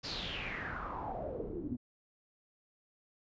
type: noise with low-pass filter sweep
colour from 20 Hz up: pink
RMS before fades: -40 dBFS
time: 0.03-1.77 s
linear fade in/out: 20 ms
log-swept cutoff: 5000 to 250 Hz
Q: 6.2
effects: resampled to 16000 Hz